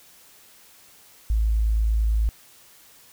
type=tone; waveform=sine; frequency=54.5 Hz; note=A1; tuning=16 cents flat; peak=-18 dBFS; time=1.3-2.29 s; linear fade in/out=0 ms; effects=white hiss -52 dBFS RMS until 3.12 s